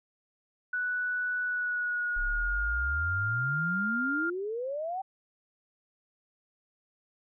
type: tone with pitch glide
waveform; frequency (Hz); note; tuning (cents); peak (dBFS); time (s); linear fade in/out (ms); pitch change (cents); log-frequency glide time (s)
sine; 1480 to 1401.8; F#6 to F6; 0 to +6; -28; 0.73-4.3; 5; -94; 1.43-3.02
type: exponential sweep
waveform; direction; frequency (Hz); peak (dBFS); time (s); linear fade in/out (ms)
sine; up; 30.51 to 784; -31; 2.16-5.02; 10
effects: none